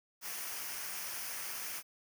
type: noise with comb filter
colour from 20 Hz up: white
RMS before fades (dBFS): -41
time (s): 0.21-1.83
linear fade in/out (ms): 50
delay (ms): 0.26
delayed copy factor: -0.55
effects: none